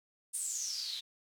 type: noise with band-pass filter sweep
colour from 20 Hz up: white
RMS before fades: -38 dBFS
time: 0.33-1.01 s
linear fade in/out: 20 ms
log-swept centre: 9300 to 3600 Hz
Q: 9.5
effects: none